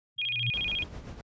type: tone with exponential growth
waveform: sine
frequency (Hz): 119.4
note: A#2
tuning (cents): +42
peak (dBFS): -25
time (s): 0.16-0.5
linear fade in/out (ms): 5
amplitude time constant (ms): 72
type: tone with vibrato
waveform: sine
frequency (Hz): 2827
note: F7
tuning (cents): +20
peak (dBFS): -28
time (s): 0.18-0.84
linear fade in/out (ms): 10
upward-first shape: square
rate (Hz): 14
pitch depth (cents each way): 240
type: noise with tremolo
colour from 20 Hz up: brown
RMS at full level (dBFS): -34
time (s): 0.54-1.21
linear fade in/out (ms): 0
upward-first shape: sine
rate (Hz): 7.7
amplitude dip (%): 55
effects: high-pass 60 Hz 12 dB/octave + resampled to 16000 Hz